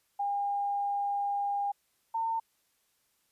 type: tone pair in turn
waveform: sine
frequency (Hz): 807 / 905.8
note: G#5 / A#5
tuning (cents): -50 / -50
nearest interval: major second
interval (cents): 200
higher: second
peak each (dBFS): -28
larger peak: neither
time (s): 0.19-1.72 / 2.14-2.4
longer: first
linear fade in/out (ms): 10
effects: white hiss -73 dBFS RMS until 3.31 s + resampled to 32000 Hz